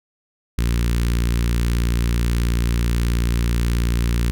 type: tone with notch filter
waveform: sawtooth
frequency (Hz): 58.5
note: A#1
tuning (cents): +7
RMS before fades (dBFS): -19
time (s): 0.58-4.31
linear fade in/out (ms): 0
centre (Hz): 690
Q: 0.5
effects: none